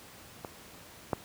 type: clicks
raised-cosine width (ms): 1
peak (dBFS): -23 / -13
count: 2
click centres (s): 0.448 / 1.132
effects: pink hiss -51 dBFS RMS until 1.24 s + high-pass 80 Hz 12 dB/octave